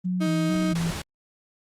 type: tone with vibrato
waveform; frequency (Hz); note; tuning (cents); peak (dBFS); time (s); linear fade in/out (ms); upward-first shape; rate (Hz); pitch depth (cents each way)
sine; 174.61; F3; 0; -23; 0.04-0.92; 20; square; 2.2; 72
type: tone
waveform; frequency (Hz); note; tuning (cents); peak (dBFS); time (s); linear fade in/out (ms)
35% pulse; 314.1; D#4; +16; -23; 0.2-0.74; 20
type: noise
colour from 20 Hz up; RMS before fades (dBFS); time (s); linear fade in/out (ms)
pink; -33; 0.75-1.02; 5
effects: low-pass 10000 Hz 12 dB/octave + Opus 32 kbps